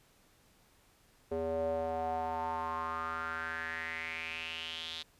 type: tone with band-pass filter sweep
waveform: square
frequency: 81.5 Hz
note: E2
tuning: 19 cents flat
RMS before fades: -37 dBFS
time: 1.31-5.03 s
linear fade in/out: 10 ms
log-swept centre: 470 to 3700 Hz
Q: 5.5
effects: pink hiss -66 dBFS RMS until 5.19 s + resampled to 32000 Hz